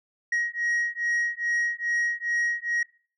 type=beating tone pair; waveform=sine; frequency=1890 / 1892.4 Hz; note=A#6 / A#6; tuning=+23 / +26 cents; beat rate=2.4 Hz; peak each=-25 dBFS; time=0.32-2.83 s; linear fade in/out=5 ms; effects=noise-tail reverb RT60 0.4 s tail -23 dB re dry + tanh soft clip ceiling -21 dBFS